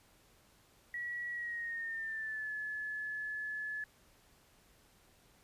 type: tone with pitch glide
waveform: sine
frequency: 1927 to 1716.8 Hz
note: B6 to A6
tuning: -43 to -43 cents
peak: -37 dBFS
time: 0.94-3.84 s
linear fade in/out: 2 ms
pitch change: -200 cents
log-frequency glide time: 1.31-2.52 s
effects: pink hiss -66 dBFS RMS until 5.43 s + resampled to 32000 Hz